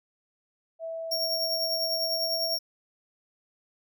sine tone with pitch glide, 655 to 659.6 Hz, E5 to E5, -11 to +1 cents, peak -32 dBFS, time 0.79-2.58 s, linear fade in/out 50 ms, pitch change +12 cents, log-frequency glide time 2.02-2.45 s
45% pulse tone with tremolo, 5530 Hz, F8, 18 cents flat, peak -25 dBFS, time 1.11-2.59 s, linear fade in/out 10 ms, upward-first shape triangle, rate 10 Hz, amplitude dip 50%
effects none

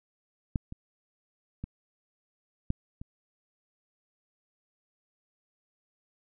clicks, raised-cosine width 5 ms, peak -15 / -27 / -23 / -15 / -28 dBFS, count 5, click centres 0.558 / 0.724 / 1.64 / 2.704 / 3.015 s, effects none

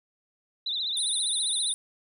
sine tone with vibrato, 3777 Hz, A#7, 22 cents sharp, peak -27 dBFS, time 0.66-1.73 s, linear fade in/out 5 ms, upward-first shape triangle, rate 15 Hz, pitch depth 150 cents each way
sine tone, 9397 Hz, D9, in tune, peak -28 dBFS, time 0.97-1.74 s, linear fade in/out 0 ms
effects none

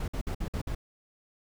brown noise bursts, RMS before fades -32 dBFS, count 6, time 0-0.75 s, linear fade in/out 5 ms, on 80 ms, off 54 ms, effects none

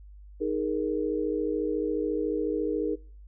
sine chord, D# suspended fourth, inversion none, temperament equal with one note detuned, 311.1 / 415.3 / 469.4 Hz, D#4 / G#4 / A#4, 0 / 0 / +12 cents, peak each -30 dBFS, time 0.4-2.96 s, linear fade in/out 20 ms, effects noise-tail reverb RT60 0.5 s tail -26 dB re dry + added 50 Hz sine -45 dBFS peak until 3.27 s

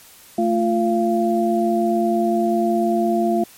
sine tone cluster, 221.7 / 347.4 / 688 Hz, A3 / F4 / F5, +13 / -9 / -26 cents, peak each -20 dBFS, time 0.38-3.44 s, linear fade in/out 5 ms, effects white hiss -46 dBFS RMS until 3.57 s + MP3 64 kbps

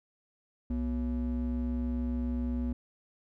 triangle ring-modulated tone, 153.4 Hz, D#3, 24 cents flat, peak -24 dBFS, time 0.7-2.73 s, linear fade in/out 5 ms, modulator 89.6 Hz, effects none

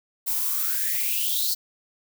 violet noise with high-pass filter sweep, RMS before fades -25 dBFS, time 0.26-1.55 s, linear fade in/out 20 ms, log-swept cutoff 770 to 4600 Hz, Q 7.8, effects none

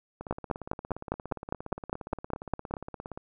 two click trains, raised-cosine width 1 ms, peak -24 / -13 dBFS, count 52 / 13, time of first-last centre 0.21-3.175 / 0.31-2.739 s, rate 17.2 / 4.94 Hz, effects none

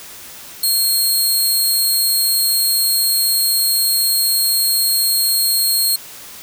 15% pulse tone, 4248 Hz, C8, 25 cents sharp, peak -7 dBFS, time 0.63-5.96 s, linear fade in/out 5 ms, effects white hiss -36 dBFS RMS until 6.42 s

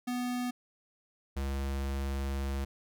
square tone pair in turn, 246.9 / 68.41 Hz, B3 / C#2, 0 / -22 cents, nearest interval octave + minor seventh, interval 2222 cents, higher first, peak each -32 / -32 dBFS, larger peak neither, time 0.07-0.51 / 1.36-2.65 s, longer second, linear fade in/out 10 ms, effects none

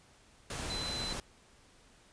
sine tone in noise, 4036 Hz, B7, 37 cents sharp, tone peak -37 dBFS, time 0.7-1.13 s, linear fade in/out 2 ms, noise pink, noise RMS -39 dBFS, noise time 0.5-1.2 s, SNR -1 dB, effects pink hiss -62 dBFS RMS until 2.12 s + resampled to 22050 Hz

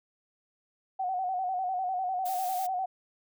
sine tone with vibrato, 743 Hz, F#5, 7 cents sharp, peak -28 dBFS, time 0.99-2.86 s, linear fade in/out 10 ms, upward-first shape square, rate 10 Hz, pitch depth 49 cents each way
blue noise, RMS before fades -41 dBFS, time 2.25-2.67 s, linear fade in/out 10 ms
effects none

